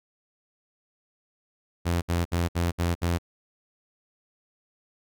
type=tone bursts; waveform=sawtooth; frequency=86 Hz; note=F2; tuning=26 cents flat; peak=-19 dBFS; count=6; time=1.85-3.185 s; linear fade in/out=20 ms; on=170 ms; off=63 ms; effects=none